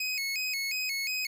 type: tone with vibrato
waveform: 25% pulse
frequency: 2349 Hz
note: D7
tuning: in tune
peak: -26 dBFS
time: 0-1.27 s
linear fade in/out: 5 ms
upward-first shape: square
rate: 2.8 Hz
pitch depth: 120 cents each way
effects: none